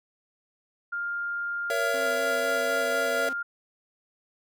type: tone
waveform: sine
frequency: 1403 Hz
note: F6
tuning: 8 cents sharp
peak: -28 dBFS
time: 0.92-3.43 s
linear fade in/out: 10 ms
type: chord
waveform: square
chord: A# diminished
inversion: none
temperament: just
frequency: 466.2 / 559.4 / 671.3 Hz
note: A#4 / C#5 / E5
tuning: 0 / +16 / +31 cents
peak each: -32 / -31 / -30 dBFS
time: 1.7-3.29 s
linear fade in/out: 2 ms
type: tone with vibrato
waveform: sawtooth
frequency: 261.6 Hz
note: C4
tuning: in tune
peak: -35 dBFS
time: 1.94-3.33 s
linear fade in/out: 0 ms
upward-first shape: square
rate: 4 Hz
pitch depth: 34 cents each way
effects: none